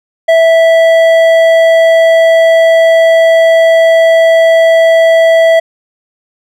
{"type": "tone with hard clipping", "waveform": "triangle", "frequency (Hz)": 657, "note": "E5", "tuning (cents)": -6, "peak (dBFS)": -5, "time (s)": [0.28, 5.6], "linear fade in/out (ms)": 10, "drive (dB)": 12, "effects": []}